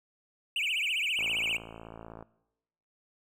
triangle tone with vibrato, 2619 Hz, E7, 12 cents flat, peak -26 dBFS, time 0.56-1.57 s, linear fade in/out 2 ms, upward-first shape triangle, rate 15 Hz, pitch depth 300 cents each way
click train, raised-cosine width 1 ms, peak -30 dBFS, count 59, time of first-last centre 1.19-2.226 s, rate 56 Hz
effects noise-tail reverb RT60 0.9 s tail -20 dB re dry

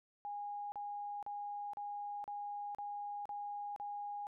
sine tone bursts, 820 Hz, G#5, 22 cents flat, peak -40 dBFS, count 8, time 0.25-4.269 s, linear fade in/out 0 ms, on 470 ms, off 37 ms, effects none

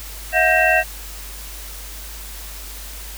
sine tone cluster, 639 / 722 / 1581 / 1887 / 2690 Hz, D#5 / F#5 / G6 / A#6 / E7, +46 / -43 / +14 / +21 / +34 cents, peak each -19 dBFS, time 0.32-0.84 s, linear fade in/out 50 ms, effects added 50 Hz sine -34 dBFS peak until 3.17 s + white hiss -36 dBFS RMS until 3.17 s

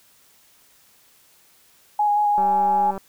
sine tone with vibrato, 830.6 Hz, G#5, in tune, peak -16 dBFS, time 1.99-2.91 s, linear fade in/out 5 ms, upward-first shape square, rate 5.7 Hz, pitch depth 13 cents each way
click train, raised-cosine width 1 ms, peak -19 dBFS, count 117, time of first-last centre 2.38-2.978 s, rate 194 Hz
effects white hiss -56 dBFS RMS until 3.08 s

